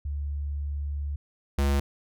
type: tone pair in turn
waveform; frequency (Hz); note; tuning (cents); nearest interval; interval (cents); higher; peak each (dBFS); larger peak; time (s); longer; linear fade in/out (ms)
sine / square; 72 / 69.95; D2 / C#2; -34 / +16; minor second; 50; first; -28 / -22; second; 0.05-1.16 / 1.58-1.8; first; 5
effects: none